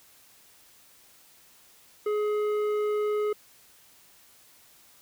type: tone with tanh clipping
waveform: sine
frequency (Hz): 420.6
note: G#4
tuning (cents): +22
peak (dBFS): -26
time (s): 2.06-3.33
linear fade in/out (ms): 5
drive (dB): 10
effects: white hiss -57 dBFS RMS until 5.01 s